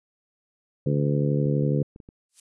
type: harmonic tone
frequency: 72.1 Hz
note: D2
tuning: 31 cents flat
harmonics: 2 / 3 / 4 / 5 / 6 / 7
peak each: -22 / -29 / -30 / -33 / -31 / -31 dBFS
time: 0.86-1.83 s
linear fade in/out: 5 ms
type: clicks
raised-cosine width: 3 ms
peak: -31 dBFS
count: 5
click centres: 1.46 / 1.63 / 1.961 / 2.002 / 2.089 s
type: noise with exponential growth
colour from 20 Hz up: violet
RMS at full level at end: -38 dBFS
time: 2.29-2.4 s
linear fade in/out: 5 ms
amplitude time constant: 23 ms
effects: resampled to 22050 Hz